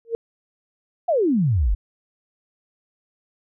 sine tone with exponential growth, 460 Hz, A#4, 23 cents flat, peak -16 dBFS, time 0.05-0.15 s, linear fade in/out 0 ms, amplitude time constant 21 ms
sine exponential sweep, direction down, 740 to 42.26 Hz, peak -16 dBFS, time 1.08-1.75 s, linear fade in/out 10 ms
effects none

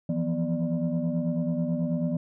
sine tone cluster, 165.1 / 174.3 / 246 / 592 Hz, E3 / F3 / B3 / D5, +3 / -3 / -7 / +14 cents, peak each -28 / -29 / -28 / -34 dBFS, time 0.09-2.17 s, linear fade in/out 5 ms, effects tanh soft clip ceiling -18 dBFS

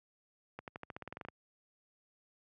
accelerating click train, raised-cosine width 0.5 ms, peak -28 dBFS, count 13, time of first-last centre 0.59-1.286 s, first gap 88 ms, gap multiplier 0.92, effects high-pass 80 Hz 12 dB/octave

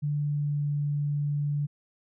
sine tone with pitch glide, 146.83 to 145.56 Hz, D3 to D3, 0 to -15 cents, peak -25 dBFS, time 0.02-1.67 s, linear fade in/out 20 ms, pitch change -15 cents, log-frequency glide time 0.13-0.67 s, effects none

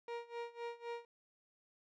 30% pulse tone with tremolo, 470.9 Hz, A#4, 18 cents sharp, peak -37 dBFS, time 0.08-1.05 s, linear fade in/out 2 ms, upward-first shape sine, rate 3.9 Hz, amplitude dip 90%, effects low-pass 3000 Hz 12 dB/octave

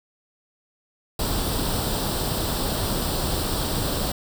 pink noise with comb filter, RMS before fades -25 dBFS, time 1.19-4.12 s, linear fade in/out 5 ms, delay 0.23 ms, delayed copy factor +0.65, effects none

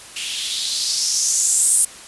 violet noise with band-pass filter sweep, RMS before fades -19 dBFS, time 0.16-1.85 s, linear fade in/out 5 ms, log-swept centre 2700 to 9500 Hz, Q 3.7, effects white hiss -39 dBFS RMS until 2.07 s + resampled to 24000 Hz

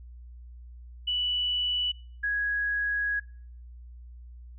sine tone pair in turn, 2960 / 1661.2 Hz, F#7 / G#6, 0 / 0 cents, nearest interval minor seventh, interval 1000 cents, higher first, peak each -25 dBFS, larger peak neither, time 1.07-1.92 / 2.23-3.2 s, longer second, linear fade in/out 10 ms, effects noise-tail reverb RT60 0.6 s tail -26 dB re dry + added 60 Hz sine -43 dBFS peak until 4.58 s

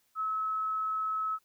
sine tone, 1292 Hz, E6, 35 cents flat, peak -29 dBFS, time 0.15-1.39 s, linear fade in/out 50 ms, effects white hiss -72 dBFS RMS until 1.44 s

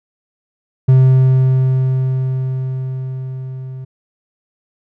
triangle tone with level ramp, 130.5 Hz, C3, 4 cents flat, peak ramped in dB -3 to -24 dBFS, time 0.88-3.85 s, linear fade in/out 10 ms, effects none

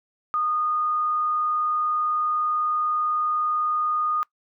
sine tone, 1229 Hz, D#6, 22 cents flat, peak -21 dBFS, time 0.34-4.23 s, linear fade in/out 0 ms, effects noise-tail reverb RT60 0.1 s tail -22 dB re dry

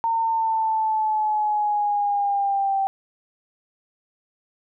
sine linear sweep, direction down, 915 to 777 Hz, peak -19 dBFS, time 0.04-2.87 s, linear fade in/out 0 ms, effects none

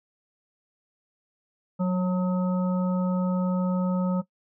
harmonic tone with a mistuned harmonic, 181.7 Hz, F#3, 31 cents flat, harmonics 1 / 3 / 5 / 7, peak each -22 / -31 / -37 / -38 dBFS, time 1.79-4.22 s, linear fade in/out 20 ms, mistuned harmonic 1, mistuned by +20 cents, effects noise-tail reverb RT60 0.1 s tail -19 dB re dry

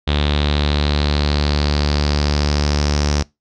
sawtooth tone with low-pass filter sweep, 73.42 Hz, D2, in tune, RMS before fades -17 dBFS, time 0.07-3.23 s, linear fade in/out 10 ms, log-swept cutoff 3600 to 5600 Hz, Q 5.5, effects noise-tail reverb RT60 0.2 s tail -23 dB re dry

